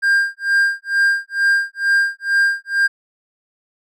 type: tone with tremolo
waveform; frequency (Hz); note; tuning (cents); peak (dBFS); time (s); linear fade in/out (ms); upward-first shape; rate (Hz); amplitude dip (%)
triangle; 1600; G6; +35; -9; 0.02-2.88; 20; sine; 2.2; 100
effects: none